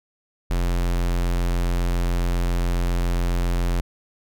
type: tone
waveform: square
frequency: 43.65 Hz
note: F1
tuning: in tune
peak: -20 dBFS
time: 0.5-3.81 s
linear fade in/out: 10 ms
effects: none